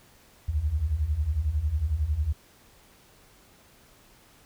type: beating tone pair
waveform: sine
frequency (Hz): 68.5 / 79.5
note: C#2 / D#2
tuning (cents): -20 / +38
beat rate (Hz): 11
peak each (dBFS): -29 / -25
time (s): 0.48-2.33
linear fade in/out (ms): 10
effects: pink hiss -57 dBFS RMS until 4.45 s